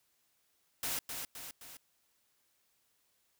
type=noise with echo; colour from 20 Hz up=white; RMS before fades=-36 dBFS; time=0.83-0.99 s; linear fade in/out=2 ms; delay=260 ms; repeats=3; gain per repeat=-5 dB; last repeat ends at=1.77 s; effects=white hiss -75 dBFS RMS until 3.39 s